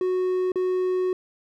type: tone with dropouts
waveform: triangle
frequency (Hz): 368.2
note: F#4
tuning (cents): -8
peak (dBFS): -19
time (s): 0.01-1.13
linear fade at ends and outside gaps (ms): 2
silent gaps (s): 0.519-0.557
effects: none